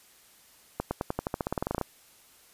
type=accelerating click train; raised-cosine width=1 ms; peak=-14 dBFS; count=17; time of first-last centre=0.8-1.813 s; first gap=110 ms; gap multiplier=0.92; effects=white hiss -58 dBFS RMS until 2.53 s + resampled to 32000 Hz